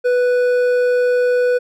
triangle tone with hard clipping, 493.9 Hz, B4, in tune, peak -14 dBFS, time 0.04-1.59 s, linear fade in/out 20 ms, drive 10 dB, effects none

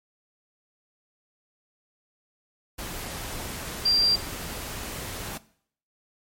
sine tone in noise, 4725 Hz, D8, 10 cents sharp, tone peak -18 dBFS, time 3.85-4.16 s, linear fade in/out 10 ms, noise pink, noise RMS -35 dBFS, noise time 2.78-5.38 s, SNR +14 dB, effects noise-tail reverb RT60 0.6 s tail -19 dB re dry + MP3 64 kbps

